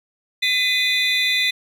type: tone cluster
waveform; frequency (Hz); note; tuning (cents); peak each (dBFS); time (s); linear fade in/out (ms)
triangle; 2018 / 2471 / 3554 / 3981; B6 / D#7 / A7 / B7; +37 / -13 / +17 / +13; -20 / -22 / -20 / -22; 0.42-1.51; 10
effects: none